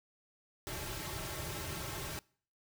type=noise with comb filter; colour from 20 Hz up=pink; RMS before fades=-41 dBFS; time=0.67-2.19 s; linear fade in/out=0 ms; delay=4.1 ms; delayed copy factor=-0.75; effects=noise-tail reverb RT60 0.5 s tail -24 dB re dry